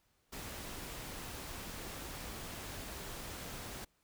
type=noise; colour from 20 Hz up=pink; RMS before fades=-45 dBFS; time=0.32-3.85 s; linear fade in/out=10 ms; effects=pink hiss -75 dBFS RMS until 4.03 s